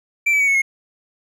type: tone with pitch steps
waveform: triangle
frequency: 2343 / 2296 / 2250 / 2205 / 2161 Hz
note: D7 / D7 / C#7 / C#7 / C#7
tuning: -5 / -40 / +25 / -10 / -45 cents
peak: -12 dBFS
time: 0.26-0.62 s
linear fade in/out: 10 ms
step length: 72 ms
effects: none